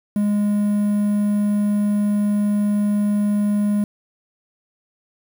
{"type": "tone with quantisation", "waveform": "triangle", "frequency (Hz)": 206.4, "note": "G#3", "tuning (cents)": -10, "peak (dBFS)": -14, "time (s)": [0.16, 3.84], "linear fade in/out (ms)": 2, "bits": 7, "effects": []}